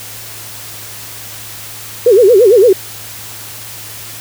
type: tone with vibrato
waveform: sine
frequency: 434 Hz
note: A4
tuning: 24 cents flat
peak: -3 dBFS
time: 2.06-2.73 s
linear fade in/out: 5 ms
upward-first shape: sine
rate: 8.8 Hz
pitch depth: 260 cents each way
effects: added 108 Hz sine -38 dBFS peak until 4.2 s + white hiss -29 dBFS RMS until 4.2 s